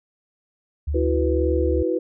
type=tone with pitch glide; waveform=sine; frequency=73.42 to 72.91 Hz; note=D2 to D2; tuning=0 to -12 cents; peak=-21 dBFS; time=0.87-1.83 s; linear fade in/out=10 ms; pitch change=-12 cents; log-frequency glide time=1.36-1.7 s
type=chord; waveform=sine; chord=E suspended second; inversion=none; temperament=equal with one note detuned; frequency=328.1 / 370 / 493.9 Hz; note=E4 / F#4 / B4; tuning=-8 / 0 / 0 cents; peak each=-24 dBFS; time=0.94-1.99 s; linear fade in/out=10 ms
effects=none